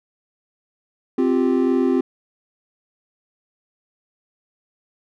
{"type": "chord", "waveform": "triangle", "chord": "C suspended fourth", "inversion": "none", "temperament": "equal", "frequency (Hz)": [261.6, 349.2, 392], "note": ["C4", "F4", "G4"], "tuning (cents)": [0, 0, 0], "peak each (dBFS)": [-16, -19, -20], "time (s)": [1.18, 2.01], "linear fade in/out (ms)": 5, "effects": []}